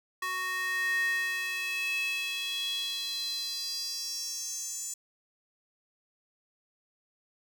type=tone with high-pass filter sweep; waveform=square; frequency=370.3 Hz; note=F#4; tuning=1 cent sharp; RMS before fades=-33 dBFS; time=0.22-4.94 s; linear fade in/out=5 ms; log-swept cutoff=1400 to 7200 Hz; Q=6.3; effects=none